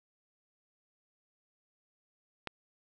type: click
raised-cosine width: 0.3 ms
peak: -20 dBFS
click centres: 2.473 s
effects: none